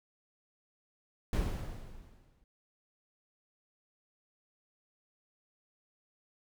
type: noise with exponential decay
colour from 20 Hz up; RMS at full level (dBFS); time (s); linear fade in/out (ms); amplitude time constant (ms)
brown; -28; 1.33-2.44; 1; 240
effects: none

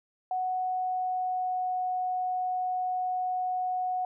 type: tone with pitch glide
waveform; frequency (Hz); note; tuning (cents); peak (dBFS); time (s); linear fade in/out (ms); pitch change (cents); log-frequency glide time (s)
sine; 740 to 735.3; F#5 to F#5; 0 to -11; -27; 0.31-4.05; 2; -11; 0.58-1.8
effects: none

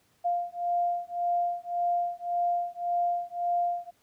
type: beating tone pair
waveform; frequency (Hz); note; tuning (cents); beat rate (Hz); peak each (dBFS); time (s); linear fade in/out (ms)
sine; 698.5 / 700.3; F5 / F5; 0 / +5; 1.8; -29; 0.24-3.91; 20
effects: pink hiss -67 dBFS RMS until 4.02 s + high-pass 80 Hz 12 dB/octave

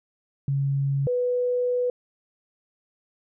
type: tone pair in turn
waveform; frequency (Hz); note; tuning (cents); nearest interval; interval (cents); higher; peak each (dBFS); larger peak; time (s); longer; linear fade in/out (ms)
sine; 138.59 / 493.9; C#3 / B4; 0 / 0; octave + minor seventh; 2200; second; -21; neither; 0.48-1.07 / 1.07-1.9; second; 2
effects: none

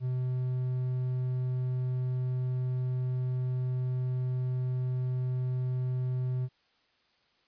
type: tone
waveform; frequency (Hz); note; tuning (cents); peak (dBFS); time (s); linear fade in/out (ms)
triangle; 127.1; C3; -50; -26; 0-6.49; 50
effects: white hiss -69 dBFS RMS until 7.47 s + resampled to 11025 Hz

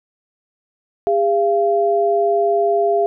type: tone pair together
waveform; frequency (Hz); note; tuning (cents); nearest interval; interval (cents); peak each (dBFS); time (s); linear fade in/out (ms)
sine; 405.4 / 685; G#4 / F5; -42 / -34; major sixth; 908; -16; 1.07-3.06; 0
effects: none

